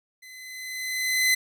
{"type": "tone with level ramp", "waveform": "sawtooth", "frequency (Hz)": 2031, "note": "B6", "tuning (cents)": 48, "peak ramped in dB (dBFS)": [-41, -14], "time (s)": [0.22, 1.35], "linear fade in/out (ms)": 10, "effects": []}